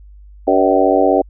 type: harmonic tone with a mistuned harmonic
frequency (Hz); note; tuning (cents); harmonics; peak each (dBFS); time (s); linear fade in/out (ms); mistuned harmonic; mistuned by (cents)
95.6; G2; -43; 3 / 4 / 5 / 6 / 7 / 8; -17 / -17 / -17 / -17 / -17 / -17; 0.47-1.22; 10; 7; -48
effects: added 50 Hz sine -37 dBFS peak until 1.29 s